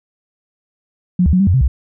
sine tone with pitch steps, 179.6 / 74.1 / 183.2 / 196.4 / 89.7 / 131.2 / 64.7 Hz, F3 / D2 / F#3 / G3 / F2 / C3 / C2, +49 / +16 / -17 / +4 / +47 / +5 / -19 cents, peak -9 dBFS, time 1.19-1.68 s, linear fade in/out 5 ms, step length 70 ms, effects none

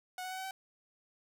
sawtooth tone with pitch steps, 735 / 742.7 / 750.4 / 758.3 / 766.2 Hz, F#5 / F#5 / F#5 / F#5 / G5, -12 / +6 / +24 / +42 / -40 cents, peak -35 dBFS, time 0.18-0.51 s, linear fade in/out 2 ms, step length 66 ms, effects 12-bit

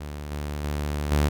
sawtooth tone with level steps, 73.6 Hz, D2, 4 cents sharp, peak -29 / -25 / -22 / -15 dBFS, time 0-1.29 s, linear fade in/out 10 ms, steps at 0.31 / 0.64 / 1.11 s, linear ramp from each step 2 ms, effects none

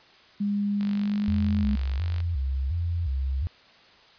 sine tone with pitch glide, 203.5 to 208.1 Hz, G#3 to G#3, -35 to +4 cents, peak -23 dBFS, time 0.4-1.76 s, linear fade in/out 10 ms, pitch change +39 cents, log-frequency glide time 0.93-1.33 s
click train, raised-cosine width 0.2 ms, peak -23 dBFS, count 69, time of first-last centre 0.81-2.203 s, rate 48.8 Hz
sine tone with vibrato, 75.7 Hz, D#2, 47 cents flat, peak -24 dBFS, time 1.28-3.47 s, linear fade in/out 0 ms, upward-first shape square, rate 1.4 Hz, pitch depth 210 cents each way
effects white hiss -54 dBFS RMS until 4.18 s + resampled to 11025 Hz

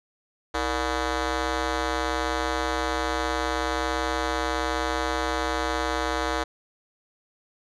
10% pulse ring-modulated tone, 261.6 Hz, C4, in tune, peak -13 dBFS, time 0.54-6.44 s, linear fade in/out 10 ms, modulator 201 Hz, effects low-pass 6000 Hz 12 dB/octave

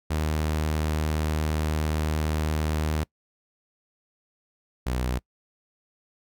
sawtooth tone pair in turn, 77.3 / 62.34 Hz, D#2 / B1, -11 / +17 cents, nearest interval major third, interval 372 cents, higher first, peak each -20 / -21 dBFS, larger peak first, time 0.1-3.04 / 4.86-5.19 s, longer first, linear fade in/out 10 ms, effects noise-tail reverb RT60 0.1 s tail -25 dB re dry

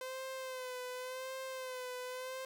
sawtooth tone with vibrato, 513 Hz, C5, 34 cents flat, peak -37 dBFS, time 0.01-2.45 s, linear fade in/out 2 ms, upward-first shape sine, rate 0.9 Hz, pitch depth 43 cents each way, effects 12-bit

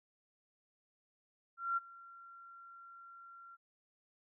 sine tone with ADSR envelope, 1372 Hz, F6, 31 cents flat, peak -30 dBFS, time 1.57-3.57 s, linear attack 200 ms, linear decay 22 ms, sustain -22 dB, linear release 30 ms, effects none

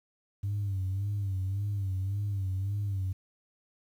sine tone with vibrato, 98.2 Hz, G2, 4 cents sharp, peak -27 dBFS, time 0.43-3.13 s, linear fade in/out 10 ms, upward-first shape sine, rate 1.8 Hz, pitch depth 79 cents each way, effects tanh soft clip ceiling -26 dBFS + 10-bit

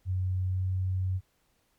sine tone with pitch glide, 92.6 to 93.24 Hz, F#2 to F#2, +2 to +14 cents, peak -26 dBFS, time 0.05-1.21 s, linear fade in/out 50 ms, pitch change +12 cents, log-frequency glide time 0.45-0.64 s, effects pink hiss -71 dBFS RMS until 1.78 s + MP3 96 kbps

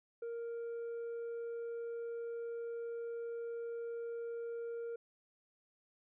sine tone with tanh clipping, 466.2 Hz, A#4, in tune, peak -40 dBFS, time 0.22-4.96 s, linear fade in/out 5 ms, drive 3 dB, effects none

